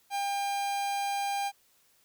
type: tone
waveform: 45% pulse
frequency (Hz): 800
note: G5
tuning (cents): +35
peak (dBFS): -29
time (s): 0.1-1.52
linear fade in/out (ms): 50
effects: white hiss -66 dBFS RMS until 2.04 s